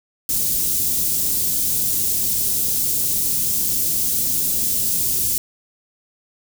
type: band-stop noise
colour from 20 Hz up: white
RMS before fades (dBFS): -20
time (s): 0.29-5.38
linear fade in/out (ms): 2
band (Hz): 260 to 6800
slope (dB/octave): 12
effects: none